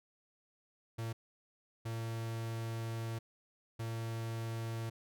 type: tone bursts at uneven times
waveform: 45% pulse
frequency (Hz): 113.9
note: A#2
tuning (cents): -40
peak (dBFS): -37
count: 3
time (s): 0.98-1.13 / 1.85-3.19 / 3.79-4.9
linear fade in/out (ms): 10
effects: none